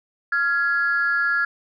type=tone pair together; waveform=sine; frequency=1392.4 / 1676 Hz; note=F6 / G#6; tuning=-6 / +15 cents; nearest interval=minor third; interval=321 cents; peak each=-20 dBFS; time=0.32-1.45 s; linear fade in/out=5 ms; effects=tanh soft clip ceiling -12 dBFS